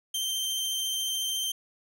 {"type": "tone with vibrato", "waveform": "sawtooth", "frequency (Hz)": 3136, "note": "G7", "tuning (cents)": 0, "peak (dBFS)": -25, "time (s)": [0.14, 1.52], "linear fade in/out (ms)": 5, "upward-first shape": "square", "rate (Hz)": 14, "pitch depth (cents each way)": 11, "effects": []}